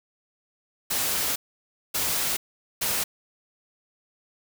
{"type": "noise bursts at uneven times", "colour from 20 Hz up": "white", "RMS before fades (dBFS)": -26, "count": 3, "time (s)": [[0.9, 1.36], [1.94, 2.37], [2.81, 3.04]], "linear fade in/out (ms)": 10, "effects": []}